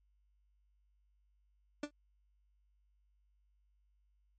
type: tone with exponential decay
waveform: 30% pulse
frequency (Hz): 293.7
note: D4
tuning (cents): 0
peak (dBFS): -31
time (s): 1.83-1.91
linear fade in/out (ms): 5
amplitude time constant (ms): 17
effects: added 50 Hz sine -70 dBFS peak until 4.38 s + MP3 32 kbps